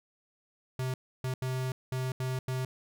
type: tone bursts at uneven times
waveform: square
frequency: 129.3 Hz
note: C3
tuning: 20 cents flat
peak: -31 dBFS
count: 6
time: 0.79-0.94 / 1.24-1.34 / 1.42-1.72 / 1.92-2.12 / 2.2-2.39 / 2.48-2.65 s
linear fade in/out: 2 ms
effects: none